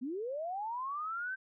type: linear sweep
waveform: sine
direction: up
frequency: 233.1 to 1568 Hz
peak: -35 dBFS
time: 0.01-1.36 s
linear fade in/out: 20 ms
effects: none